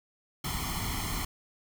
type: noise with comb filter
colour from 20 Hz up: pink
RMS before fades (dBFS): -33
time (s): 0.44-1.25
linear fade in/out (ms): 5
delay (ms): 0.94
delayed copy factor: +0.85
effects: none